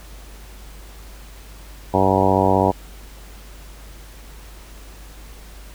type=harmonic tone; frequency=95.7 Hz; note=G2; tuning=41 cents flat; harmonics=1 / 2 / 3 / 4 / 5 / 6 / 7 / 8 / 9 / 10; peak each=-23 / -23 / -23 / -23 / -23 / -23 / -23 / -23 / -23 / -23 dBFS; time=1.93-2.72 s; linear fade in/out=20 ms; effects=added 50 Hz sine -38 dBFS peak until 5.74 s + pink hiss -45 dBFS RMS until 5.74 s